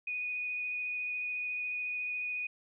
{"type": "tone with vibrato", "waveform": "sine", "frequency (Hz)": 2477, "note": "D#7", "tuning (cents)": -8, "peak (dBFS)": -33, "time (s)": [0.07, 2.47], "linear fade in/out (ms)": 5, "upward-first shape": "sine", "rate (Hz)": 14, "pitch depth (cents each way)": 12, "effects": []}